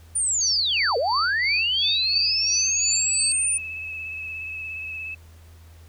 sine linear two-way sweep, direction down then up, 9410 to 438.7 to 9410 Hz, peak -20 dBFS, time 0.15-3.58 s, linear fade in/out 10 ms, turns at 0.97 s
sine tone with tremolo, 4557 Hz, C#8, 47 cents sharp, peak -23 dBFS, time 0.41-3.32 s, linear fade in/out 0 ms, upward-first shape sine, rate 2.9 Hz, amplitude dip 85%
sine tone with vibrato, 2593 Hz, E7, 29 cents flat, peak -30 dBFS, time 1.82-5.15 s, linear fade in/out 10 ms, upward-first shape sine, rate 17 Hz, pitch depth 29 cents each way
effects added 82 Hz sine -45 dBFS peak until 5.88 s + pink hiss -56 dBFS RMS until 5.88 s

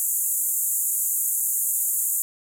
white band-pass noise, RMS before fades -24 dBFS, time 0-2.22 s, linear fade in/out 0 ms, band 6800 to 15000 Hz, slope 96 dB/octave, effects none

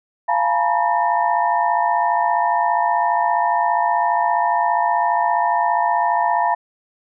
sine tone cluster, 692 / 854 / 911 / 966 / 1810 Hz, F5 / G#5 / A#5 / B5 / A6, -16 / +48 / -40 / -39 / +48 cents, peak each -21 / -20 / -26 / -19 / -28 dBFS, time 0.28-6.55 s, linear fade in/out 10 ms, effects none

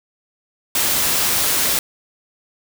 white noise, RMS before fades -18 dBFS, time 0.75-1.79 s, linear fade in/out 2 ms, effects none

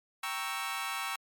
20% pulse chord, G diminished seventh, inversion none, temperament equal, 784 / 932.3 / 1108.7 / 1318.5 Hz, G5 / Bb5 / Db6 / Fb6, 0 / 0 / 0 / 0 cents, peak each -36 / -36 / -33 / -33 dBFS, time 0.23-1.16 s, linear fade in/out 5 ms, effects MP3 96 kbps

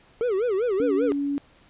triangle tone with vibrato, 432.4 Hz, A4, 30 cents flat, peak -19 dBFS, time 0.21-1.12 s, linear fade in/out 0 ms, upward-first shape sine, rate 5.1 Hz, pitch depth 250 cents each way
sine tone, 283.3 Hz, C#4, 38 cents sharp, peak -23 dBFS, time 0.8-1.38 s, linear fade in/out 0 ms
effects pink hiss -56 dBFS RMS until 1.69 s + resampled to 8000 Hz

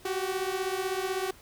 sawtooth beating tone pair, 370 / 386 Hz, F#4 / G4, 0 / -27 cents, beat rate 16 Hz, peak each -28 dBFS, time 0.05-1.31 s, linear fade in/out 5 ms, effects pink hiss -54 dBFS RMS until 1.41 s

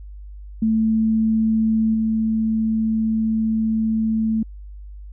sine tone with level steps, 221.2 Hz, A3, 9 cents sharp, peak -15 / -17 dBFS, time 0.62-4.43 s, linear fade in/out 5 ms, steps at 1.94 s, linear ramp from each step 5 ms, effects added 50 Hz sine -34 dBFS peak until 5.12 s

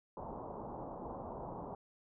white low-pass noise, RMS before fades -45 dBFS, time 0.17-1.75 s, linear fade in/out 2 ms, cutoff 1000 Hz, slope 48 dB/octave, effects none

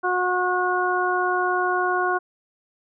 harmonic tone, 363.2 Hz, F#4, 32 cents flat, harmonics 1 / 2 / 3 / 4, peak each -25 / -25 / -25 / -25 dBFS, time 0.03-2.19 s, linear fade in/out 20 ms, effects none

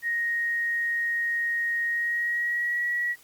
sine tone with pitch glide, 1871 to 1924.7 Hz, A#6 to B6, +6 to -45 cents, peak -24 dBFS, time 0.02-3.16 s, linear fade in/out 50 ms, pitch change +49 cents, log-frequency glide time 1.85-2.85 s, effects white hiss -55 dBFS RMS until 3.23 s + Opus 48 kbps

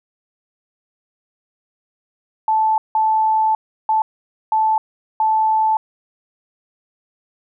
sine tone bursts at uneven times, 875 Hz, A5, 10 cents flat, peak -13 dBFS, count 5, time 2.48-2.78 / 2.95-3.55 / 3.89-4.02 / 4.52-4.78 / 5.2-5.77 s, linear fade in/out 2 ms, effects none

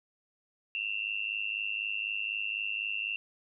sine tone with amplitude modulation, 2723 Hz, F7, 44 cents flat, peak -27 dBFS, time 0.75-3.16 s, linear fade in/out 0 ms, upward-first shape sine, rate 104 Hz, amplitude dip 95%, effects none

